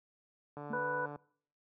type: click train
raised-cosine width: 1 ms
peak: -31 dBFS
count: 87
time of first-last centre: 0.57-1.159 s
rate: 146 Hz
type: tone with exponential decay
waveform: sine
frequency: 225.5 Hz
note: A3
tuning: 43 cents sharp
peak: -35 dBFS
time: 0.7-0.91 s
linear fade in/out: 5 ms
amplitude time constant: 44 ms
type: harmonic tone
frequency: 494 Hz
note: B4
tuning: in tune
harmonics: 1 / 2 / 3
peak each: -37 / -37 / -37 dBFS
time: 0.73-1.06 s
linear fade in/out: 5 ms
effects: noise-tail reverb RT60 0.6 s tail -24 dB re dry + high-pass 80 Hz 12 dB/octave

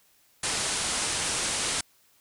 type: low-pass noise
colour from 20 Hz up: white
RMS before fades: -29 dBFS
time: 0.43-1.81 s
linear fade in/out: 5 ms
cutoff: 10000 Hz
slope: 96 dB/octave
effects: white hiss -63 dBFS RMS until 2.2 s

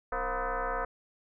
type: tone with frequency modulation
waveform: sine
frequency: 280 Hz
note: C#4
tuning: 18 cents sharp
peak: -29 dBFS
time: 0.12-0.85 s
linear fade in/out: 5 ms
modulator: 248 Hz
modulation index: 5.3
effects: none

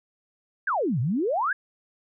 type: exponential two-way sweep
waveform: sine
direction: down then up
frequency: 1710 to 111.2 to 1710 Hz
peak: -22 dBFS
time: 0.67-1.53 s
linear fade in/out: 5 ms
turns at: 1 s
effects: none

